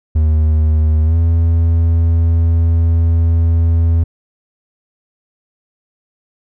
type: tone with pitch glide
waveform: triangle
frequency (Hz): 77.9 to 83.01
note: D#2 to E2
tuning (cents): +3 to +13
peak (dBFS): -7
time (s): 0.15-4.04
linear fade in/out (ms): 10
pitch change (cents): +110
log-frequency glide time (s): 1.03-1.16
effects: none